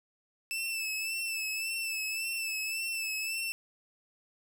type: tone with vibrato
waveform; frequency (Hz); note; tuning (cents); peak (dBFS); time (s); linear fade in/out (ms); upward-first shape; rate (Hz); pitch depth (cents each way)
sawtooth; 2639; E7; +1; -29; 0.51-3.52; 0; sine; 1.8; 43
effects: none